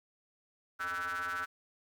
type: ring-modulated tone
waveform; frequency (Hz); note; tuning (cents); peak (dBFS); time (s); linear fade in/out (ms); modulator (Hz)
square; 89.2; F2; +37; -32; 0.79-1.46; 20; 1420
effects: 11-bit